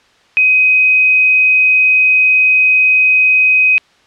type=tone; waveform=sine; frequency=2518 Hz; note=D#7; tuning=20 cents sharp; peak=-6 dBFS; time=0.37-3.78 s; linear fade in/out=0 ms; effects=white hiss -50 dBFS RMS until 4.06 s + low-pass 4000 Hz 12 dB/octave